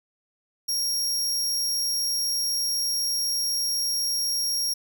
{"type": "tone", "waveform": "sawtooth", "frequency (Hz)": 5588, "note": "F8", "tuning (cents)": 0, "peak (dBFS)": -21, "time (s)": [0.68, 4.74], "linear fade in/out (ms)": 10, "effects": []}